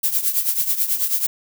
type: noise with tremolo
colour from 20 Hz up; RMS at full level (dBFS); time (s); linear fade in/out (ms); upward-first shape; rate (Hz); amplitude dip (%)
violet; -17; 0.03-1.27; 10; triangle; 9.2; 80
effects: none